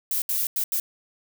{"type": "noise bursts at uneven times", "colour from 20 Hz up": "violet", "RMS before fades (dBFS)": -25, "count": 4, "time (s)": [[0.11, 0.22], [0.29, 0.47], [0.56, 0.64], [0.72, 0.8]], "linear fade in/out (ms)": 2, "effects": []}